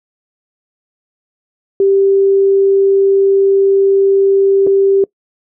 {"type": "tone with dropouts", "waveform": "sine", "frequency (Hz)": 392, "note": "G4", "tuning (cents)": 0, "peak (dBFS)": -7, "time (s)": [1.8, 5.04], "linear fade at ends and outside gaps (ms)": 2, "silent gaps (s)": [4.667, 4.671], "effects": ["noise-tail reverb RT60 0.1 s tail -23 dB re dry"]}